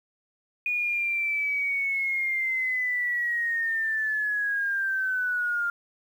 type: linear sweep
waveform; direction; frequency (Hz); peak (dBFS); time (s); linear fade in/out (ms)
sine; down; 2462 to 1396.9; -24; 0.66-5.7; 2
effects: 9-bit